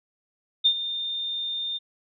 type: tone with ADSR envelope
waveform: sine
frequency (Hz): 3621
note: A7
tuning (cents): +49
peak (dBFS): -14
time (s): 0.64-1.79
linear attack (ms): 20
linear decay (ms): 74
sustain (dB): -13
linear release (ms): 26
effects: none